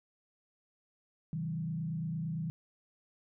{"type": "tone with frequency modulation", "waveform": "sine", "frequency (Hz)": 161.4, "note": "E3", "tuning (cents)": -36, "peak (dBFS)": -33, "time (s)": [1.33, 2.5], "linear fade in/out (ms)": 0, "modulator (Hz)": 28.8, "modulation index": 0.79, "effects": []}